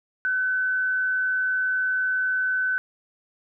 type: tone with frequency modulation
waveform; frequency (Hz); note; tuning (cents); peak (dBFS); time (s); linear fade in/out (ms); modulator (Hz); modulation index
sine; 1514; F#6; +39; -21; 0.25-2.78; 0; 108; 0.23
effects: none